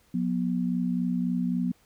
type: tone pair together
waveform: sine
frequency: 179.99 / 243.7 Hz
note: F#3 / B3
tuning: -48 / -23 cents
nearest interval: perfect fourth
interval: 525 cents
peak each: -27 dBFS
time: 0.14-1.72 s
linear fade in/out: 5 ms
effects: pink hiss -63 dBFS RMS until 1.85 s